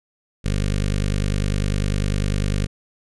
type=tone with notch filter; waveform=15% pulse; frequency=50 Hz; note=G1; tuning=35 cents sharp; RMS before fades=-21 dBFS; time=0.44-2.67 s; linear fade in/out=20 ms; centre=870 Hz; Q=0.7; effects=resampled to 24000 Hz